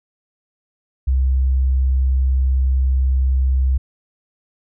sine tone, 65.41 Hz, C2, in tune, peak -13 dBFS, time 1.07-3.78 s, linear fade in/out 10 ms, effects none

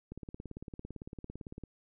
click train, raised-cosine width 3 ms, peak -30 dBFS, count 28, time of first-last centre 0.12-1.637 s, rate 17.8 Hz, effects none

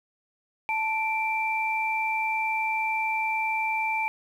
sine tone pair together, 879.9 / 2349 Hz, A5 / D7, 0 / 0 cents, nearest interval octave + perfect fourth, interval 1700 cents, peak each -27 dBFS, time 0.69-4.08 s, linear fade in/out 0 ms, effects 9-bit

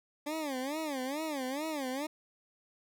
20% pulse tone with vibrato, 285.2 Hz, C#4, 49 cents sharp, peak -29 dBFS, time 0.26-2.07 s, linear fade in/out 10 ms, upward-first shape sine, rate 2.3 Hz, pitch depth 200 cents each way, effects none

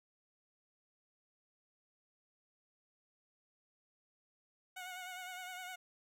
15% pulse tone with vibrato, 732 Hz, F#5, 19 cents flat, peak -38 dBFS, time 4.76-5.76 s, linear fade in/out 10 ms, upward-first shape sine, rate 9.8 Hz, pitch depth 38 cents each way, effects none

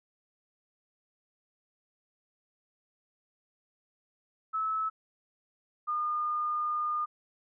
sine tone pair in turn, 1300 / 1216.3 Hz, E6 / D#6, -24 / -40 cents, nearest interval minor second, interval 116 cents, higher first, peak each -28 dBFS, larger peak neither, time 4.53-4.9 / 5.87-7.06 s, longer second, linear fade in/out 20 ms, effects none

